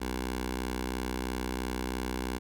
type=tone with notch filter; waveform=10% pulse; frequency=63 Hz; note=B1; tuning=35 cents sharp; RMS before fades=-34 dBFS; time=0-2.39 s; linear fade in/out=20 ms; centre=130 Hz; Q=1; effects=none